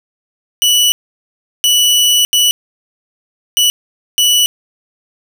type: tone bursts at uneven times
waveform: sawtooth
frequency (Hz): 2955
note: F#7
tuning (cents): -3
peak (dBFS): -5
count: 5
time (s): 0.62-0.92 / 1.64-2.25 / 2.33-2.51 / 3.57-3.7 / 4.18-4.46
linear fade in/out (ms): 0
effects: none